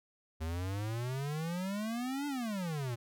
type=exponential two-way sweep; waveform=square; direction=up then down; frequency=77.78 to 293.7 to 114.1 Hz; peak=-35 dBFS; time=0.4-2.96 s; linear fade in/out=20 ms; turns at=2.27 s; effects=none